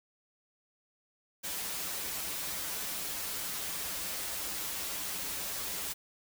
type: noise with comb filter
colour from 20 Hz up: white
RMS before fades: -37 dBFS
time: 1.43-5.94 s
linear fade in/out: 20 ms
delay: 8.3 ms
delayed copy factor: -0.7
effects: none